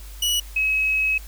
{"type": "tone pair in turn", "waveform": ["sawtooth", "sine"], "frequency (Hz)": [2934, 2561], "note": ["F#7", "D#7"], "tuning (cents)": [-15, 49], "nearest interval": "major second", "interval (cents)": 236, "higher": "first", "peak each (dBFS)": [-16, -18], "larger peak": "first", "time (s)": [[0.22, 0.4], [0.56, 1.18]], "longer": "second", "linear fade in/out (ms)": 5, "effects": ["added 50 Hz sine -36 dBFS peak until 1.27 s", "white hiss -46 dBFS RMS until 1.27 s"]}